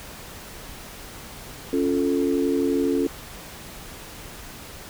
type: chord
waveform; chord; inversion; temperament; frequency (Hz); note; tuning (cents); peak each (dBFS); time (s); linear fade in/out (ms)
sine; Db augmented; none; equal; 277.2 / 349.2 / 440; Db4 / F4 / A4; 0 / 0 / 0; -22 / -25 / -25; 1.73-3.07; 2
effects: pink hiss -40 dBFS RMS until 4.89 s